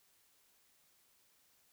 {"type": "silence", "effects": ["white hiss -71 dBFS RMS until 1.72 s"]}